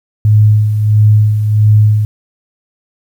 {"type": "tone with tremolo", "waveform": "sine", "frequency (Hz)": 106.4, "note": "G#2", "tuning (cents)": 42, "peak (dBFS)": -3, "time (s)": [0.25, 2.05], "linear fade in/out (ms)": 0, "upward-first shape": "sine", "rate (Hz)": 1.5, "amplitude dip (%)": 55, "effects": ["7-bit"]}